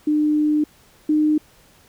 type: tone pair in turn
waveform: sine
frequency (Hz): 301.5 / 304.8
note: D4 / D#4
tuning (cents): +46 / -36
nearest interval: unison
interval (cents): 18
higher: second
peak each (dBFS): -15 / -14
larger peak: second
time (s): 0.07-0.64 / 1.09-1.38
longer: first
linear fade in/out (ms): 5
effects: pink hiss -53 dBFS RMS until 1.88 s